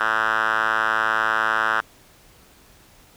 5% pulse tone with band-pass filter, 110 Hz, A2, in tune, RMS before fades -21 dBFS, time 0-1.81 s, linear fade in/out 10 ms, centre 1500 Hz, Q 3.9, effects pink hiss -52 dBFS RMS until 3.16 s

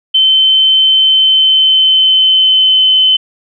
sine tone with pitch glide, 3079 to 3052 Hz, G7 to G7, -32 to -47 cents, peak -5 dBFS, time 0.14-3.17 s, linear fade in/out 10 ms, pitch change -15 cents, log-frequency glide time 0.95-2.95 s, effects none

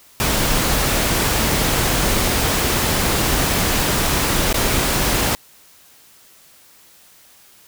pink noise with dropouts, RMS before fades -18 dBFS, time 0.2-5.35 s, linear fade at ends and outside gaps 0 ms, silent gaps 4.528-4.543 s, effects white hiss -49 dBFS RMS until 7.67 s

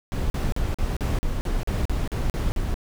brown noise bursts, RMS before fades -24 dBFS, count 12, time 0.12-2.742 s, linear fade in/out 0 ms, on 180 ms, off 42 ms, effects none

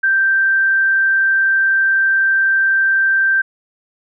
sine tone, 1568 Hz, G6, in tune, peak -11 dBFS, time 0.03-3.42 s, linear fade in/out 10 ms, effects none

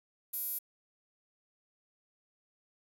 sawtooth tone with high-pass filter, 540 Hz, C#5, 45 cents flat, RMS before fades -37 dBFS, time 0.33-0.59 s, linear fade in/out 10 ms, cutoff 12000 Hz, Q 3.9, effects 9-bit

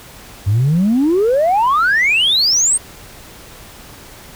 sine exponential sweep, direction up, 93.9 to 8870 Hz, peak -9 dBFS, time 0.46-2.78 s, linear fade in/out 20 ms, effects tanh soft clip ceiling -8 dBFS + pink hiss -38 dBFS RMS until 4.35 s

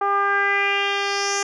10% pulse tone with low-pass filter sweep, 400 Hz, G4, 35 cents sharp, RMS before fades -21 dBFS, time 0.01-1.43 s, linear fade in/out 5 ms, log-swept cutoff 1000 to 7000 Hz, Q 3.6, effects none

